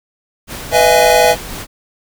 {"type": "noise with tremolo", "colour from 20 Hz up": "pink", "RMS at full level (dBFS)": -26, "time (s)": [0.47, 1.67], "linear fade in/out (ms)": 50, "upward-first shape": "sine", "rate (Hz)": 3.8, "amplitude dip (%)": 25}
{"type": "chord", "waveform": "square", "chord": "E major seventh", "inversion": "second", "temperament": "equal with one note detuned", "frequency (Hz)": [493.9, 622.3, 673.1, 830.6], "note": ["B4", "D#5", "E5", "G#5"], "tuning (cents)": [0, 0, 36, 0], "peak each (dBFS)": -14, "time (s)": [0.71, 1.36], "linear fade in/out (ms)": 50}
{"effects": []}